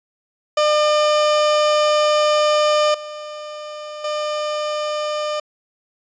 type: tone with level steps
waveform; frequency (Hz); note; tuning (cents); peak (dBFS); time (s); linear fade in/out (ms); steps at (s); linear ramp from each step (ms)
30% pulse; 602; D5; +43; -11 / -27 / -18; 0.57-5.4; 5; 2.94 / 4.04; 5
effects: resampled to 16000 Hz